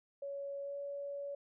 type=tone with pitch glide; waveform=sine; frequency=560 to 565.5 Hz; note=C#5 to C#5; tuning=+18 to +34 cents; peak=-39 dBFS; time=0.22-1.35 s; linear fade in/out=5 ms; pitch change=+16 cents; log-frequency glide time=0.62-0.77 s; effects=none